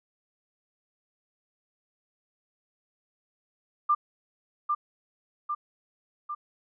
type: tone with echo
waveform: sine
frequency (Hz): 1192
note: D6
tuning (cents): +25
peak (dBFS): -19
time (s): 3.89-3.95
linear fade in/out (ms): 10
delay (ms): 800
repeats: 3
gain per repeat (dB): -4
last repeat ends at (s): 6.35
effects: none